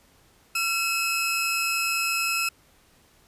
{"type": "tone pair together", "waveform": "sawtooth", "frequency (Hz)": [1362.8, 2576], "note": ["F6", "E7"], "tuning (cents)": [-43, -41], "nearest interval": "major seventh", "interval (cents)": 1102, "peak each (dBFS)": [-26, -21], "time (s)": [0.55, 2.49], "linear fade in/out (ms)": 5, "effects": ["pink hiss -59 dBFS RMS until 3.27 s", "resampled to 32000 Hz"]}